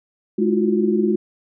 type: tone cluster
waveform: sine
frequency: 211.2 / 318.7 / 344.5 / 364 Hz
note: G#3 / D#4 / F4 / F#4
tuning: +29 / +42 / -24 / -28 cents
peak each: -19 / -25 / -22 / -20 dBFS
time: 0.38-1.16 s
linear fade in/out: 10 ms
effects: none